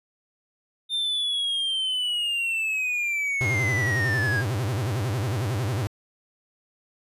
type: linear sweep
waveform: triangle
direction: down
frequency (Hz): 3622 to 1605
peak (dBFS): -22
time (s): 0.89-4.44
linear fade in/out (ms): 50
type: tone with vibrato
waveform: 45% pulse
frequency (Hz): 113.2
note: A2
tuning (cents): +50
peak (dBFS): -24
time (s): 3.41-5.87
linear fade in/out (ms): 0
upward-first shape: sine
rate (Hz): 11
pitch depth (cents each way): 290
effects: resampled to 32000 Hz